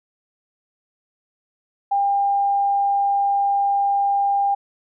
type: tone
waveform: sine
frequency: 800 Hz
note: G5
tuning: 35 cents sharp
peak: -16 dBFS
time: 1.91-4.55 s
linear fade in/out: 10 ms
effects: none